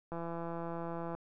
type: click train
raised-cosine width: 1 ms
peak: -27 dBFS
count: 174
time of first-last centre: 0.12-1.15 s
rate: 168 Hz
effects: none